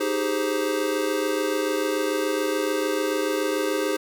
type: chord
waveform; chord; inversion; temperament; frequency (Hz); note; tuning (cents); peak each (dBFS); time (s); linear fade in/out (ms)
square; Ab major seventh; second; equal with one note detuned; 311.1 / 388.4 / 415.3 / 523.3; Eb4 / G4 / Ab4 / C5; 0 / -16 / 0 / 0; -29; 0-3.97; 10
effects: none